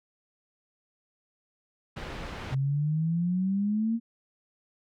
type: low-pass noise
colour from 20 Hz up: pink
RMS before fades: -38 dBFS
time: 1.96-2.55 s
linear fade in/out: 10 ms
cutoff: 3000 Hz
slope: 12 dB/octave
type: exponential sweep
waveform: sine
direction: up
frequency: 130.81 to 233.7 Hz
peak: -24 dBFS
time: 2.5-4 s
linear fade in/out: 50 ms
effects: none